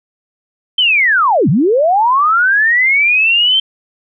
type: linear two-way sweep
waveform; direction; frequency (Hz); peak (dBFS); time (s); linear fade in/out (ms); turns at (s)
sine; down then up; 3143 to 121.4 to 3143; -8; 0.78-3.6; 5; 1.49
effects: none